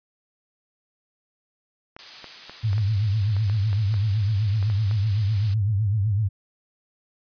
clicks, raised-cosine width 0.5 ms, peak -24 dBFS, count 12, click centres 1.965 / 2.243 / 2.496 / 2.731 / 2.781 / 3.366 / 3.498 / 3.73 / 3.941 / 4.627 / 4.7 / 4.912 s
blue noise, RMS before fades -34 dBFS, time 1.99-5.54 s, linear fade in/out 0 ms
sine tone with vibrato, 103.8 Hz, G#2, in tune, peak -19 dBFS, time 2.63-6.29 s, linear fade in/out 20 ms, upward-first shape triangle, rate 7.9 Hz, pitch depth 170 cents each way
effects resampled to 11025 Hz

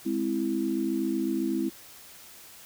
sine chord, Ab augmented, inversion none, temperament equal, 207.7 / 261.6 / 329.6 Hz, Ab3 / C4 / E4, 0 / 0 / 0 cents, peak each -32 / -30 / -28 dBFS, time 0.05-1.7 s, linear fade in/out 20 ms, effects white hiss -49 dBFS RMS until 2.65 s

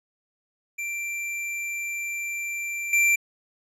square tone with level steps, 2356 Hz, D7, 5 cents sharp, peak -29 / -18 dBFS, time 0.78-3.16 s, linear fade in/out 10 ms, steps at 2.93 s, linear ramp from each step 2 ms, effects low-pass 11000 Hz 12 dB/octave

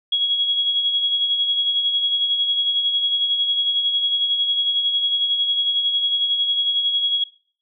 sine tone with tremolo, 3322 Hz, G#7, in tune, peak -15 dBFS, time 0.12-7.24 s, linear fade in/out 5 ms, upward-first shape sine, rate 11 Hz, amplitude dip 45%, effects noise-tail reverb RT60 0.5 s tail -20 dB re dry

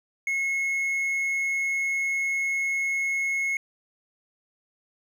triangle tone, 2175 Hz, C#7, 33 cents flat, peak -22 dBFS, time 0.27-3.57 s, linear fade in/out 2 ms, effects none

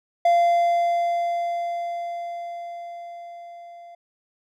triangle tone with level ramp, 690 Hz, F5, 21 cents flat, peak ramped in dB -12 to -39 dBFS, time 0.25-3.95 s, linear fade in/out 5 ms, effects none

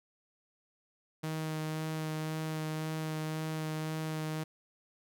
sawtooth tone with vibrato, 156.9 Hz, D#3, 15 cents sharp, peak -30 dBFS, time 1.23-4.44 s, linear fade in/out 10 ms, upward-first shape sine, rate 1.9 Hz, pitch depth 11 cents each way, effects none

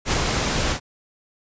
pink noise with ADSR envelope, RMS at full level -19 dBFS, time 0.05-0.8 s, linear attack 68 ms, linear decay 33 ms, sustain -3 dB, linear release 82 ms, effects resampled to 16000 Hz

